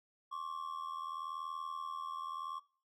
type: ring-modulated tone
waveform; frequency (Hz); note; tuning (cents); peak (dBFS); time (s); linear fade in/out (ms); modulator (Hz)
triangle; 1108.7; C#6; 0; -34; 0.31-2.6; 20; 40.4
effects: noise-tail reverb RT60 0.5 s tail -24 dB re dry